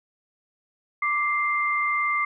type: tone pair together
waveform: sine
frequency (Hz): 1174.7 / 2093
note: D6 / C7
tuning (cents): 0 / 0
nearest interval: minor seventh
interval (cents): 1000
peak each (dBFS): -24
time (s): 1.02-2.25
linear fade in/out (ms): 5
effects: none